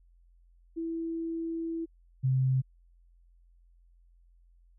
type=tone pair in turn; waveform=sine; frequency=329.6 / 130.8 Hz; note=E4 / C3; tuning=0 / 0 cents; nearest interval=octave + major third; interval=1600 cents; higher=first; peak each=-31 / -23 dBFS; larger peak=second; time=0.76-1.86 / 2.23-2.62 s; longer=first; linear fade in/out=20 ms; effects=added 43 Hz sine -58 dBFS peak until 4.78 s